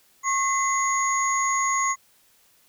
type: tone cluster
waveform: sine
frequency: 1089 / 2041 / 6690 Hz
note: C#6 / C7 / G#8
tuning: -31 / -44 / +12 cents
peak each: -22 / -27 / -26 dBFS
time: 0.23-1.96 s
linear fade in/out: 50 ms
effects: tanh soft clip ceiling -12 dBFS + white hiss -60 dBFS RMS until 2.68 s